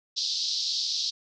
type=band-pass noise; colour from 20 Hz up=pink; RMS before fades=-29 dBFS; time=0.16-1.11 s; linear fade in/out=20 ms; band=3800 to 5400 Hz; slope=48 dB/octave; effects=none